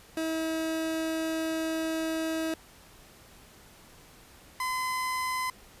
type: tone pair in turn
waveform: 30% pulse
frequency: 321.5 / 1020.7 Hz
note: E4 / C6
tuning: -43 / -43 cents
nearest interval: octave + minor sixth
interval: 2000 cents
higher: second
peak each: -26 dBFS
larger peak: neither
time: 0.17-2.54 / 4.6-5.5 s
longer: first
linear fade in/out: 2 ms
effects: pink hiss -54 dBFS RMS until 5.8 s + resampled to 32000 Hz